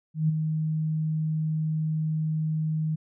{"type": "tone with ADSR envelope", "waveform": "sine", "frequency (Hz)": 156.6, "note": "D#3", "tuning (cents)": 11, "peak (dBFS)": -18, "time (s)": [0.14, 2.96], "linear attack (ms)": 150, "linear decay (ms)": 15, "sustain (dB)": -6, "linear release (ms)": 14, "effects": []}